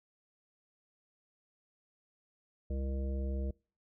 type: harmonic tone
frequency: 67 Hz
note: C2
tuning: 42 cents sharp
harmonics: 1 / 3 / 5 / 7 / 9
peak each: -33 / -43 / -47 / -47 / -49 dBFS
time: 2.7-3.51 s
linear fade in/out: 5 ms
effects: noise-tail reverb RT60 0.4 s tail -26 dB re dry